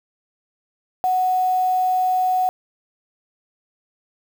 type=tone with quantisation; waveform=sine; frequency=740 Hz; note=F#5; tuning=in tune; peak=-16 dBFS; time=1.04-2.49 s; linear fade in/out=0 ms; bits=6; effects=none